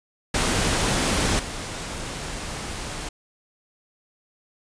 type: noise with level steps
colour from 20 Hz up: pink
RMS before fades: -22 / -32 dBFS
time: 0.34-3.09 s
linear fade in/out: 5 ms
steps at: 1.39 s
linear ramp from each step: 5 ms
effects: resampled to 22050 Hz

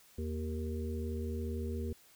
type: harmonic tone with a mistuned harmonic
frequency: 77.78 Hz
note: D#2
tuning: in tune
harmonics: 1 / 3 / 5 / 6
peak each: -36 / -41 / -43 / -46 dBFS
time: 0.18-1.93 s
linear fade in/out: 5 ms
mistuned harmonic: 1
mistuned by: +45 cents
effects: white hiss -62 dBFS RMS until 2.15 s

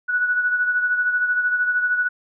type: beating tone pair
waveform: sine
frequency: 1472 / 1485 Hz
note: F#6 / F#6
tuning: -9 / +6 cents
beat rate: 13 Hz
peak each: -18 / -27 dBFS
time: 0.08-2.09 s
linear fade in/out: 20 ms
effects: none

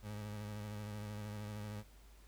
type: tone with vibrato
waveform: 30% pulse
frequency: 104.8 Hz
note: G#2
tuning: 16 cents sharp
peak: -40 dBFS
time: 0.02-1.84 s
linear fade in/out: 50 ms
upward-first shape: sine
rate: 13 Hz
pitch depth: 38 cents each way
effects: added 50 Hz sine -58 dBFS peak until 2.27 s + pink hiss -66 dBFS RMS until 2.27 s

